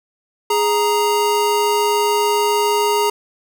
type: tone pair together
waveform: square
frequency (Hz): 415.3 / 933.4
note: G#4 / A#5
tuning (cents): 0 / +2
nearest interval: octave + major second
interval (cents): 1402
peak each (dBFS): -18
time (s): 0.5-3.1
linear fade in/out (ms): 5
effects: 8-bit